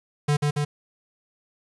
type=tone with echo; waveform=square; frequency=146.83 Hz; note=D3; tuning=in tune; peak=-19 dBFS; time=0.28-0.37 s; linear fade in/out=10 ms; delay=140 ms; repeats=2; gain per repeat=-2 dB; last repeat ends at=0.65 s; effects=resampled to 24000 Hz + 8-bit